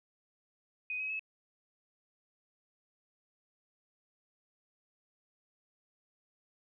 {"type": "tone with pitch steps", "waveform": "sine", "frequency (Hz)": [2500, 2544, 2588], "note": ["D#7", "D#7", "E7"], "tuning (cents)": [8, 38, -32], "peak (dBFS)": -34, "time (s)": [0.9, 1.194], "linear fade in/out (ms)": 2, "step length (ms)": 98, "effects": []}